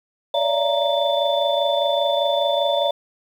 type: tone cluster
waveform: sine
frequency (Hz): 569 / 594 / 677 / 933 / 3521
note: C#5 / D5 / E5 / A#5 / A7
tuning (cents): +45 / +20 / +46 / +1 / 0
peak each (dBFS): -21 / -25 / -22 / -26 / -25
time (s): 0.34-2.91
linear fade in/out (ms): 5
effects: tanh soft clip ceiling -6 dBFS + 8-bit